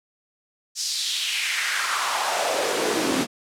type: noise with high-pass filter sweep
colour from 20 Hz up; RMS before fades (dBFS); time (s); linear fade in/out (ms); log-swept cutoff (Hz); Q
pink; -24; 0.75-3.27; 50; 5700 to 220; 2.7
effects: low-pass 9000 Hz 12 dB/octave